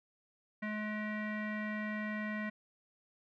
square tone with low-pass filter, 212.4 Hz, G#3, 39 cents sharp, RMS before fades -38 dBFS, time 0.62-2.5 s, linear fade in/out 10 ms, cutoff 2000 Hz, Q 5.8, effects none

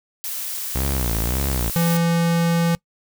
blue noise, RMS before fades -28 dBFS, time 0.24-1.97 s, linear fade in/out 0 ms
sawtooth tone with vibrato, 61.74 Hz, B1, in tune, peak -17 dBFS, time 0.75-1.7 s, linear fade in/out 5 ms, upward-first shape sine, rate 1.8 Hz, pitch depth 200 cents each way
square tone, 168.7 Hz, E3, 40 cents sharp, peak -17 dBFS, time 1.76-2.75 s, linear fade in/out 0 ms
effects noise-tail reverb RT60 0.1 s tail -23 dB re dry

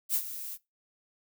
violet noise with ADSR envelope, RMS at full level -26 dBFS, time 0.09-0.58 s, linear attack 57 ms, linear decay 66 ms, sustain -13 dB, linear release 45 ms, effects noise-tail reverb RT60 0.2 s tail -20 dB re dry

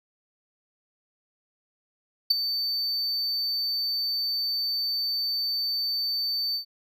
triangle tone with ADSR envelope, 4560 Hz, C#8, 48 cents sharp, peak -13 dBFS, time 2.3-6.65 s, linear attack 9 ms, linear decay 15 ms, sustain -11 dB, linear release 100 ms, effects none

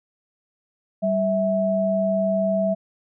sine tone pair together, 194.44 / 654 Hz, G3 / E5, -14 / -14 cents, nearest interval octave + major sixth, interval 2100 cents, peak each -23 / -20 dBFS, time 1.02-2.75 s, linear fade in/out 20 ms, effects none

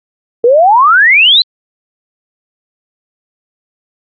sine exponential sweep, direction up, 455.6 to 4166 Hz, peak -3 dBFS, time 0.44-1.42 s, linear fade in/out 2 ms, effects Opus 48 kbps

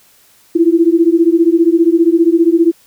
sine beating tone pair, 327.2 / 342.2 Hz, E4 / F4, -13 / -35 cents, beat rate 15 Hz, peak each -10 dBFS, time 0.55-2.72 s, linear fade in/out 10 ms, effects white hiss -49 dBFS RMS until 2.86 s

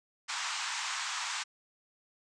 pink band-pass noise, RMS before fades -36 dBFS, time 0.28-1.44 s, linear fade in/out 20 ms, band 870 to 8000 Hz, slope 48 dB/octave, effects resampled to 22050 Hz

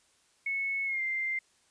sine tone with pitch glide, 2200 to 2092 Hz, C#7 to C7, -14 to -1 cents, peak -29 dBFS, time 0.46-1.39 s, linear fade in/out 5 ms, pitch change -87 cents, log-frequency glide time 0.85-1.02 s, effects white hiss -67 dBFS RMS until 1.7 s + resampled to 22050 Hz

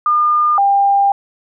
sine tone pair in turn, 1210 / 797.7 Hz, D#6 / G5, -49 / +30 cents, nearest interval perfect fifth, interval 721 cents, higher first, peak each -10 / -9 dBFS, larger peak second, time 0.06-0.58 / 0.58-1.12 s, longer second, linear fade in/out 2 ms, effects none

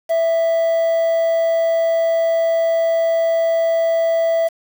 triangle tone with quantisation, 660 Hz, E5, 2 cents sharp, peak -12 dBFS, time 0.09-4.49 s, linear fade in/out 20 ms, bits 6, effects none

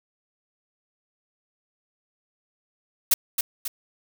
blue noise with echo, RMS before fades -17 dBFS, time 3.11-3.14 s, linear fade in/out 5 ms, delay 270 ms, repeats 2, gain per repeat -6 dB, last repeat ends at 3.68 s, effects none

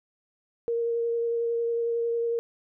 sine tone with vibrato, 466.2 Hz, A#4, in tune, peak -24 dBFS, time 0.68-2.39 s, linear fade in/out 0 ms, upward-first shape sine, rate 11 Hz, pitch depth 11 cents each way, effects none

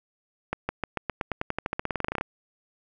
accelerating click train, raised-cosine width 0.5 ms, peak -12 dBFS, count 23, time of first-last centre 0.53-2.211 s, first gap 160 ms, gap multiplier 0.92, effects none

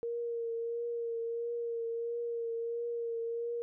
sine tone with vibrato, 466.2 Hz, A#4, in tune, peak -33 dBFS, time 0.03-3.62 s, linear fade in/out 0 ms, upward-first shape triangle, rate 1.5 Hz, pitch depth 27 cents each way, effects none

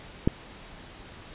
click, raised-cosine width 3 ms, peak -7 dBFS, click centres 0.275 s, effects pink hiss -46 dBFS RMS until 1.34 s + resampled to 8000 Hz

